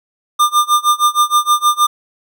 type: tone with tremolo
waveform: square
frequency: 1200 Hz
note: D6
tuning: 37 cents sharp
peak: -8 dBFS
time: 0.39-1.87 s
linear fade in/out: 10 ms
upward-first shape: sine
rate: 6.4 Hz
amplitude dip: 95%
effects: none